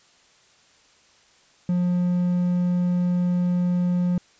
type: tone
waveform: triangle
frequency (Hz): 177.8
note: F3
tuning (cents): +31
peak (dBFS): -17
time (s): 1.69-4.18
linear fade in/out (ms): 2
effects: white hiss -57 dBFS RMS until 4.39 s + resampled to 16000 Hz